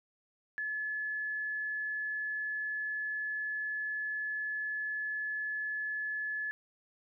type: tone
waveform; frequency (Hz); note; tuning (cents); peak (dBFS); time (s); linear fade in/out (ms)
sine; 1716; A6; -44; -33; 0.58-6.51; 0
effects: none